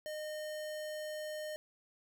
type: tone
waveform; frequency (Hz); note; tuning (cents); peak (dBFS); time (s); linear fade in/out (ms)
square; 612; D#5; -29; -40; 0.06-1.56; 0
effects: none